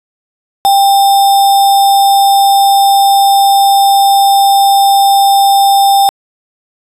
sine tone with sample-and-hold, 792 Hz, G5, 18 cents sharp, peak -4 dBFS, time 0.65-6.09 s, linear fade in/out 0 ms, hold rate 4410 Hz, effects resampled to 32000 Hz

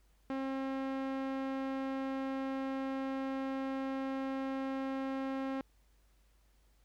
sawtooth tone with low-pass filter, 268 Hz, C4, 42 cents sharp, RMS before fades -37 dBFS, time 0.3-5.61 s, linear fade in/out 0 ms, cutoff 2200 Hz, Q 0.56, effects added 50 Hz sine -65 dBFS peak until 6.84 s + pink hiss -74 dBFS RMS until 6.84 s

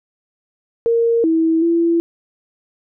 sine tone with pitch steps, 463.6 / 324.7 / 336.3 Hz, A#4 / E4 / E4, -10 / -26 / +35 cents, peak -12 dBFS, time 0.86-2 s, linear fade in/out 0 ms, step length 380 ms, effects none

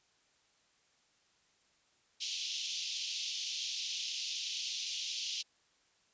pink band-pass noise, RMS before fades -39 dBFS, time 2.2-5.43 s, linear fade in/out 20 ms, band 2800 to 6400 Hz, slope 48 dB/octave, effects white hiss -71 dBFS RMS until 6.13 s + resampled to 16000 Hz

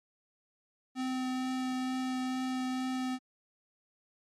square tone with vibrato, 257.2 Hz, C4, 30 cents flat, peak -32 dBFS, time 0.95-3.19 s, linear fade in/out 50 ms, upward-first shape triangle, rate 2.2 Hz, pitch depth 9 cents each way, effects low-pass 8000 Hz 12 dB/octave + MP3 64 kbps

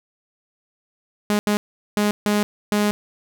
sawtooth tone bursts at uneven times, 207.8 Hz, G#3, 1 cent sharp, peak -13 dBFS, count 5, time 1.3-1.39 / 1.47-1.57 / 1.97-2.11 / 2.26-2.43 / 2.72-2.91 s, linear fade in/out 0 ms, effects none

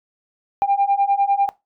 sine beating tone pair, 792 / 802 Hz, G5 / G5, +18 / +39 cents, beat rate 10 Hz, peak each -17 dBFS, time 0.62-1.49 s, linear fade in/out 0 ms, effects noise-tail reverb RT60 0.2 s tail -18 dB re dry + tanh soft clip ceiling -10 dBFS

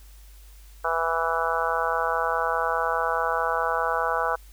harmonic tone, 164.81 Hz, E3, in tune, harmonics 3 / 4 / 5 / 6 / 7 / 8 / 9, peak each -30 / -30 / -30 / -30 / -30 / -30 / -30 dBFS, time 0.84-4.36 s, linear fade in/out 10 ms, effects added 50 Hz sine -45 dBFS peak until 4.52 s + white hiss -56 dBFS RMS until 4.52 s

